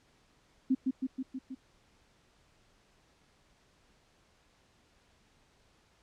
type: tone with echo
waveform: sine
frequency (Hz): 261.6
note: C4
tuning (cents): 0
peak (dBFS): -23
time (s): 0.7-0.75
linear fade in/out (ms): 10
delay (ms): 160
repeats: 5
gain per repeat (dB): -3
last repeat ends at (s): 1.55
effects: pink hiss -67 dBFS RMS until 6.02 s + low-pass 7000 Hz 12 dB/octave